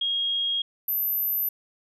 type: tone pair in turn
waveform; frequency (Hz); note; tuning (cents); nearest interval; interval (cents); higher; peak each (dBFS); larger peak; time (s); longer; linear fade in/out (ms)
sine; 3268 / 12130; G#7 / F#9; -29 / +42; octave + major seventh; 2271; second; -23; neither; 0.01-0.62 / 0.88-1.49; neither; 5
effects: none